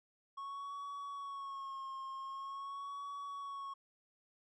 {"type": "tone with vibrato", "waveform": "triangle", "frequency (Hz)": 1100, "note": "C#6", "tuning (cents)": -14, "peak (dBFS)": -40, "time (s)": [0.37, 3.74], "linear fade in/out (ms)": 10, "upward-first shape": "sine", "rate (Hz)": 0.45, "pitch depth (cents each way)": 45, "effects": ["resampled to 22050 Hz"]}